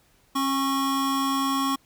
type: tone pair together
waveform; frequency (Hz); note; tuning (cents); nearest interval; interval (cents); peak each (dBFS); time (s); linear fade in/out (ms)
square; 271.1 / 1100; C#4 / C#6; -38 / -14; 2 octaves; 2424; -26; 0.35-1.76; 10
effects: pink hiss -62 dBFS RMS until 1.85 s